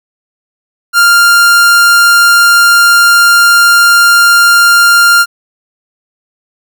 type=tone; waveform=45% pulse; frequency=1396.9 Hz; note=F6; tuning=in tune; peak=-3 dBFS; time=0.93-5.26 s; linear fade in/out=50 ms; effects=none